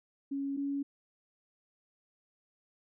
sine tone pair in turn, 277.2 / 280.3 Hz, C#4 / C#4, 0 / +19 cents, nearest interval unison, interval 19 cents, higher second, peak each -32 / -31 dBFS, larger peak second, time 0.31-0.57 / 0.57-0.83 s, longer neither, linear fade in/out 10 ms, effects none

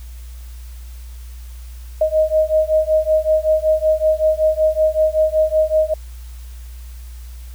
sine beating tone pair, 622.3 / 627.6 Hz, D#5 / D#5, 0 / +15 cents, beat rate 5.3 Hz, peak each -16 dBFS, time 2.01-5.94 s, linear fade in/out 5 ms, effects added 60 Hz sine -31 dBFS peak until 7.54 s + white hiss -48 dBFS RMS until 7.54 s

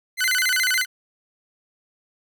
sawtooth tone with vibrato, 1760 Hz, A6, in tune, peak -15 dBFS, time 0.17-0.86 s, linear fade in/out 50 ms, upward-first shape square, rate 14 Hz, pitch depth 280 cents each way, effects none

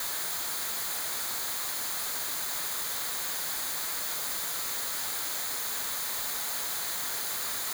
white noise with comb filter, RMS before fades -33 dBFS, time 0-7.73 s, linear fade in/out 2 ms, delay 0.36 ms, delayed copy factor -0.5, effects none

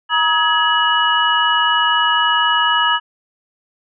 sine tone cluster, 951 / 1270 / 1675 / 2926 Hz, A#5 / D#6 / G#6 / F#7, +34 / +35 / +14 / -20 cents, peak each -18 dBFS, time 0.09-3 s, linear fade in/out 50 ms, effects none

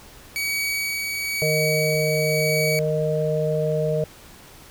sawtooth tone with tremolo, 2264 Hz, C#7, 36 cents sharp, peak -19 dBFS, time 0.36-2.79 s, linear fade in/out 0 ms, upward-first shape sine, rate 1 Hz, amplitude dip 30%
harmonic tone, 154.4 Hz, D#3, 13 cents flat, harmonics 1 / 3 / 4, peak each -24 / -24 / -24 dBFS, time 1.42-4.04 s, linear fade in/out 0 ms
effects pink hiss -46 dBFS RMS until 4.7 s

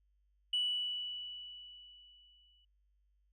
sine tone with exponential decay, 2956 Hz, F#7, 2 cents flat, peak -28 dBFS, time 0.53-2.65 s, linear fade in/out 5 ms, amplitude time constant 460 ms, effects tanh soft clip ceiling -26 dBFS + added 50 Hz sine -70 dBFS peak until 3.32 s

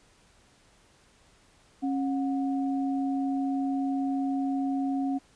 sine tone pair together, 272.7 / 728 Hz, C#4 / F#5, -28 / -28 cents, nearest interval octave + perfect fourth, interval 1700 cents, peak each -26 / -35 dBFS, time 1.82-5.19 s, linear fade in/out 20 ms, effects pink hiss -61 dBFS RMS until 5.35 s + resampled to 22050 Hz

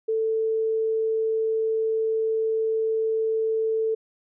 sine tone, 443.3 Hz, A4, 13 cents sharp, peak -21 dBFS, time 0.08-3.95 s, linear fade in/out 10 ms, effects none

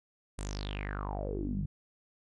sawtooth tone with low-pass filter sweep, 50 Hz, G1, 35 cents sharp, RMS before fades -36 dBFS, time 0.38-1.66 s, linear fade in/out 10 ms, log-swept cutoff 9100 to 150 Hz, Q 7.8, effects none

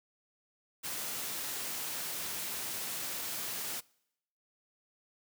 white high-pass noise, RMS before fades -38 dBFS, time 0.83-3.81 s, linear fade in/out 20 ms, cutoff 100 Hz, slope 24 dB/octave, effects noise-tail reverb RT60 0.8 s tail -25 dB re dry

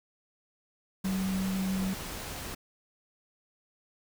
sine tone in noise, 190 Hz, F#3, 46 cents sharp, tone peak -28 dBFS, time 1.04-1.94 s, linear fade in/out 10 ms, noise pink, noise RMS -39 dBFS, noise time 1.04-2.55 s, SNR +8 dB, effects none

